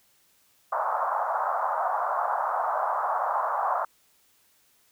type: band-pass noise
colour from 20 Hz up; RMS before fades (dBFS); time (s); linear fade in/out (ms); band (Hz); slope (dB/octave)
pink; -27; 0.72-3.85; 5; 650 to 1300; 48
effects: white hiss -64 dBFS RMS until 4.91 s